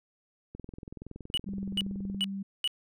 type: click train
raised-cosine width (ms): 3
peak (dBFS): -29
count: 35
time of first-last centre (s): 0.55-2.146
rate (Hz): 21.3
type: tone bursts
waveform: triangle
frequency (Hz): 2945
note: F#7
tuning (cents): -9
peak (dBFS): -24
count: 4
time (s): 1.34-2.676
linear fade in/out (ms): 0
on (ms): 34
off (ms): 400
type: tone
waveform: sine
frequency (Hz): 196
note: G3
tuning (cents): 0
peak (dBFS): -33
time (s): 1.46-2.43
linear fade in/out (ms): 10
effects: none